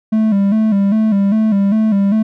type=tone with vibrato; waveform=triangle; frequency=208.2 Hz; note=G#3; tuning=5 cents sharp; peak=-8 dBFS; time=0.12-2.23 s; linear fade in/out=10 ms; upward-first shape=square; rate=2.5 Hz; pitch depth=85 cents each way; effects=none